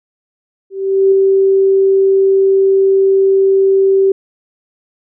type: tone with ADSR envelope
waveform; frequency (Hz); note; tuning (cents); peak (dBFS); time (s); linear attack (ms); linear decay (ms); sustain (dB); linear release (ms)
sine; 387.6; G4; -20; -5; 0.7-4.12; 420; 3; -2; 4
effects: none